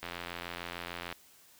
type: click train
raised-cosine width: 0.3 ms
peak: -22 dBFS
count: 96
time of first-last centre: 0.03-1.126 s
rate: 86.7 Hz
effects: white hiss -60 dBFS RMS until 1.59 s